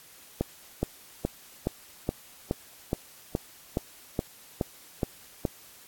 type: click train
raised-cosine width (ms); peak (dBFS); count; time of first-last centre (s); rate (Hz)
2; -12; 13; 0.41-5.452; 2.38
effects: white hiss -52 dBFS RMS until 5.87 s + AAC 64 kbps